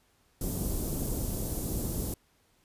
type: band-stop noise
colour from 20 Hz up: pink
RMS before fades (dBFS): -32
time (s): 0.41-2.14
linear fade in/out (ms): 2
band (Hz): 400 to 10000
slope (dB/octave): 12
effects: pink hiss -68 dBFS RMS until 2.64 s + resampled to 32000 Hz